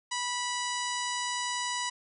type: harmonic tone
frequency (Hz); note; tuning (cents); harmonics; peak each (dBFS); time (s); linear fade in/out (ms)
981; B5; -12; 1 / 2 / 3 / 4 / 5 / 6 / 7 / 8 / 9; -34 / -37 / -39 / -40 / -41 / -42 / -42 / -43 / -44; 0.11-1.9; 10
effects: none